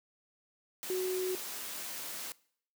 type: tone in noise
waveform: sine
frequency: 370 Hz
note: F#4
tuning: in tune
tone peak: -30 dBFS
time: 0.9-1.35 s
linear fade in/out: 0 ms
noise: white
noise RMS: -41 dBFS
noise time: 0.83-2.32 s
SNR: +8 dB
effects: noise-tail reverb RT60 0.6 s tail -22 dB re dry + high-pass 200 Hz 12 dB/octave